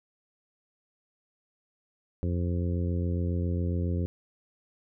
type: harmonic tone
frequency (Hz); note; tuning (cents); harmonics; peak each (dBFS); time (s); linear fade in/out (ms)
87.3; F2; 0; 1 / 2 / 3 / 4 / 5 / 6; -27 / -33 / -37 / -39 / -41 / -43; 2.23-4.06; 0
effects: none